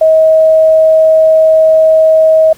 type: tone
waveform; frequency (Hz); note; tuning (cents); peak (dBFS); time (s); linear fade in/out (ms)
sine; 636; D#5; +38; -3; 0.01-2.53; 5
effects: pink hiss -40 dBFS RMS until 2.57 s